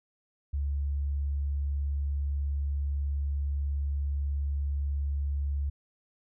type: tone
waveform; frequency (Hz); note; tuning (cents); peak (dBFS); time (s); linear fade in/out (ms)
sine; 70.8; C#2; +37; -27; 0.53-5.7; 10
effects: none